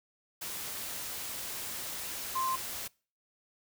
sine tone in noise, 1046.5 Hz, C6, in tune, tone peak -29 dBFS, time 2.35-2.56 s, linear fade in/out 10 ms, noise white, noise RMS -39 dBFS, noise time 0.41-2.88 s, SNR +7 dB, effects noise-tail reverb RT60 0.4 s tail -25 dB re dry

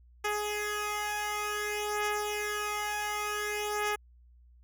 10% pulse beating tone pair, 417.6 / 418.15 Hz, G#4 / G#4, +10 / +12 cents, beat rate 0.55 Hz, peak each -28 / -24 dBFS, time 0.24-3.96 s, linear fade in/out 10 ms, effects added 60 Hz sine -55 dBFS peak until 4.63 s

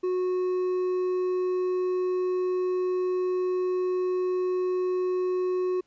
triangle tone with hard clipping, 366.2 Hz, F#4, 18 cents flat, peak -25 dBFS, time 0.03-5.81 s, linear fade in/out 10 ms, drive 7 dB, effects pink hiss -70 dBFS RMS until 5.86 s + resampled to 16000 Hz

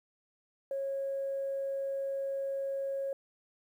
sine tone, 547 Hz, C#5, 23 cents flat, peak -31 dBFS, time 0.71-3.13 s, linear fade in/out 2 ms, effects tanh soft clip ceiling -27 dBFS + 11-bit

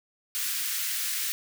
white high-pass noise, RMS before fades -30 dBFS, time 0.35-1.32 s, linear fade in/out 0 ms, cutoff 1500 Hz, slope 24 dB/octave, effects none

